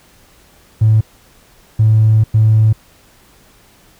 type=tone bursts at uneven times; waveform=triangle; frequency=109.2 Hz; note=A2; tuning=13 cents flat; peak=-3 dBFS; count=3; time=0.81-1.01 / 1.79-2.24 / 2.34-2.73 s; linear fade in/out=10 ms; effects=tanh soft clip ceiling -4 dBFS + pink hiss -48 dBFS RMS until 3.99 s